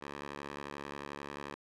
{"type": "tone with band-pass filter", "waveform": "10% pulse", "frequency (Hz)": 71.3, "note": "C#2", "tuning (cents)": 49, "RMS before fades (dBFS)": -44, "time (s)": [0.01, 1.55], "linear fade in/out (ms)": 10, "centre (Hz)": 1300, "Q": 0.6, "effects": []}